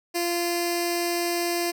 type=tone with notch filter; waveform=10% pulse; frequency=345.5 Hz; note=F4; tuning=19 cents flat; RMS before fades=-26 dBFS; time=0.14-1.72 s; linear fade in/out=20 ms; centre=1300 Hz; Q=0.64; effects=none